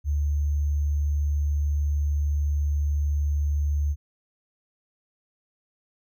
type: tone with sample-and-hold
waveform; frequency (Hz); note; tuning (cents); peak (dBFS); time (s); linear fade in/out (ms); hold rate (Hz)
sine; 73.2; D2; -5; -21; 0.04-3.96; 50; 6300
effects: none